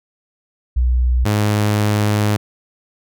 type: tone pair in turn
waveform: sine / sawtooth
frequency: 61.74 / 104.86 Hz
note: B1 / G#2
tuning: 0 / +17 cents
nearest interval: major sixth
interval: 917 cents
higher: second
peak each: -12 / -10 dBFS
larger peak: second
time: 0.76-1.25 / 1.25-2.37 s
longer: second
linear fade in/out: 10 ms
effects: none